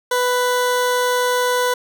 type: tone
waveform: 20% pulse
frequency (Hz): 495.6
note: B4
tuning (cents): +6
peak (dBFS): -11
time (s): 0.11-1.74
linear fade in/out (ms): 5
effects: none